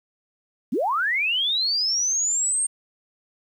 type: linear sweep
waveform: sine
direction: up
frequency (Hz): 185.5 to 8710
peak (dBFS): -20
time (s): 0.72-2.67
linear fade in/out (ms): 10
effects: 9-bit